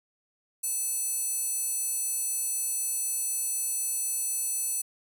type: tone with high-pass filter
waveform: square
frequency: 868 Hz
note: A5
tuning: 24 cents flat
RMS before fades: -30 dBFS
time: 0.63-4.82 s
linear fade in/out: 10 ms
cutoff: 8800 Hz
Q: 6.3
effects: none